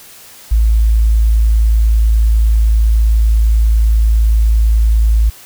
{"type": "tone", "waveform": "sine", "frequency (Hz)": 55, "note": "A1", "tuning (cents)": 0, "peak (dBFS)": -7, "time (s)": [0.51, 5.3], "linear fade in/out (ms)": 10, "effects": ["white hiss -38 dBFS RMS until 5.45 s"]}